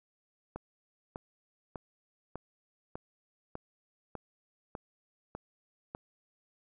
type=click train; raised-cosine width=1 ms; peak=-25 dBFS; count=10; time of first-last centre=0.56-5.949 s; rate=1.67 Hz; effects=none